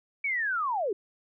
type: linear sweep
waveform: sine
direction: down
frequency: 2300 to 358.4 Hz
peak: -26 dBFS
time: 0.24-0.93 s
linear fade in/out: 5 ms
effects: none